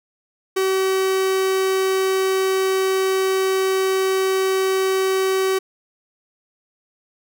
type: tone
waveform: 45% pulse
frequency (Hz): 381.1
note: G4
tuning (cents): -49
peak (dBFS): -17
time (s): 0.56-5.59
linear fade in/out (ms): 10
effects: none